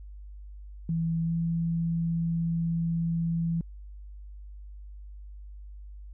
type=tone with pitch glide; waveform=sine; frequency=164.81 to 166.72 Hz; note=E3 to E3; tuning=0 to +20 cents; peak=-25 dBFS; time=0.89-3.61 s; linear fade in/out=2 ms; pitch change=+20 cents; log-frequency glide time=1.24-1.32 s; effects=added 50 Hz sine -41 dBFS peak until 6.13 s